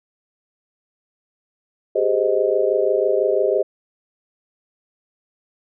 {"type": "chord", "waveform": "sine", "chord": "Ab major seventh", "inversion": "third", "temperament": "just", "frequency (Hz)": [389.3, 415.3, 519.1, 623], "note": ["G4", "Ab4", "C5", "Eb5"], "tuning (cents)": [-12, 0, -14, 2], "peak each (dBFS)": -21, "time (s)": [1.95, 3.63], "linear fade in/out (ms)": 10, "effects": []}